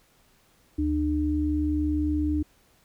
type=tone pair together; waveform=sine; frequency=75.35 / 301.4 Hz; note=D2 / D4; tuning=+45 / +45 cents; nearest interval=2 octaves; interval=2400 cents; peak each=-27 / -24 dBFS; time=0.78-2.43 s; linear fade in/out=10 ms; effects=pink hiss -62 dBFS RMS until 2.84 s